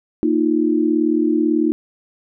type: chord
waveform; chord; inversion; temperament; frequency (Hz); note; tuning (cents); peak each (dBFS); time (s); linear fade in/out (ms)
sine; Bb suspended fourth; none; equal; 233.1 / 311.1 / 349.2; Bb3 / Eb4 / F4; 0 / 0 / 0; -21 / -16 / -20; 0.23-1.72; 0
effects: none